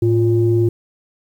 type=tone pair together; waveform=sine; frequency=110.22 / 349.2 Hz; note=A2 / F4; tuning=+3 / 0 cents; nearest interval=octave + minor sixth; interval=1997 cents; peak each=-14 dBFS; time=0.02-0.69 s; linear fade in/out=5 ms; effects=tanh soft clip ceiling -4 dBFS + 8-bit